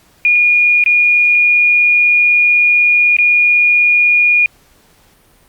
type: tone with dropouts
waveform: sine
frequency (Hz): 2436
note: D#7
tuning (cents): -37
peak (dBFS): -7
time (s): 0.25-4.46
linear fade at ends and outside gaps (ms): 1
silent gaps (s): 0.839-0.861 / 3.167-3.186
effects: pink hiss -50 dBFS RMS until 5.48 s + Opus 48 kbps